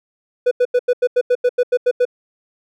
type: tone bursts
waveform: triangle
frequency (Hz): 493.9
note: B4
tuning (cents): 0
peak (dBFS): -9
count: 12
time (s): 0.46-2.053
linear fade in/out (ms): 10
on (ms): 53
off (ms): 87
effects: none